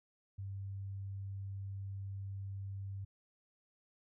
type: tone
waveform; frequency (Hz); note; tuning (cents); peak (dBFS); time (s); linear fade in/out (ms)
sine; 98; G2; 0; -40; 0.38-3.05; 10
effects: none